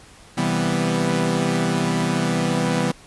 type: chord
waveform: sawtooth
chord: C major seventh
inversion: none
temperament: equal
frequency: 130.81 / 164.81 / 196 / 246.9 Hz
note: C3 / E3 / G3 / B3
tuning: 0 / 0 / 0 / 0 cents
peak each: -24 / -19 / -21 / -20 dBFS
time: 0.37-2.92 s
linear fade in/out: 10 ms
effects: pink hiss -47 dBFS RMS until 3.06 s + resampled to 24000 Hz